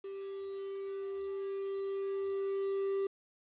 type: tone with level ramp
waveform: triangle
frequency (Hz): 392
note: G4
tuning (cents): 0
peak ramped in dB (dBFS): -38 to -28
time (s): 0.04-3.07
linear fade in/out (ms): 5
effects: resampled to 8000 Hz + 10-bit